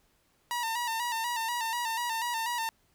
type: tone with vibrato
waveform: sawtooth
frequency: 932.3 Hz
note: A#5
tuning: in tune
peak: -26 dBFS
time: 0.51-2.69 s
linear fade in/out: 0 ms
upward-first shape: square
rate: 4.1 Hz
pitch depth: 56 cents each way
effects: pink hiss -69 dBFS RMS until 2.94 s